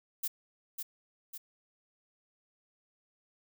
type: noise with echo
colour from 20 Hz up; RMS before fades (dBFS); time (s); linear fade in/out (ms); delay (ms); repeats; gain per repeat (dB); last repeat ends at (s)
violet; -33; 0.23-0.28; 10; 550; 2; -5; 1.38
effects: none